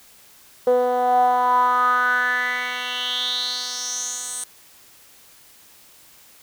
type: tone with band-pass filter sweep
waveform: 10% pulse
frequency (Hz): 248.3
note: B3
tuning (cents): +9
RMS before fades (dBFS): -21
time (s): 0.67-4.44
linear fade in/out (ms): 2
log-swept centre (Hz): 500 to 8700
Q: 6
effects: white hiss -50 dBFS RMS until 6.42 s